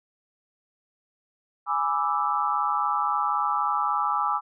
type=chord; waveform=sine; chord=E dominant seventh; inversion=first; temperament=equal; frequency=830.6 / 987.8 / 1174.7 / 1318.5 Hz; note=G#5 / B5 / D6 / E6; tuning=0 / 0 / 0 / 0 cents; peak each=-28 / -30 / -26 / -28 dBFS; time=1.66-4.41 s; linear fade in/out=50 ms; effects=none